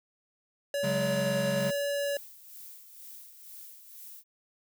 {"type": "tone with vibrato", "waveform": "square", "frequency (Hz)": 567, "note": "C#5", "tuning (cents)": 39, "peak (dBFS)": -29, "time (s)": [0.74, 2.17], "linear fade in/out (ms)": 2, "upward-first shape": "triangle", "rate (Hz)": 1.1, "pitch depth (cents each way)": 8}
{"type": "chord", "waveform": "square", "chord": "C# suspended fourth", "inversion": "none", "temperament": "equal", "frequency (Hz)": [138.59, 185, 207.7], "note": ["C#3", "F#3", "G#3"], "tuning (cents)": [0, 0, 0], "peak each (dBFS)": -35, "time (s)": [0.83, 1.71], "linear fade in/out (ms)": 10}
{"type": "noise with tremolo", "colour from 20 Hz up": "violet", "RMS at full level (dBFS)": -46, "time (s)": [1.56, 4.24], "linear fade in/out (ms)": 50, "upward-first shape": "sine", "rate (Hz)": 2.1, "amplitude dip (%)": 55}
{"effects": []}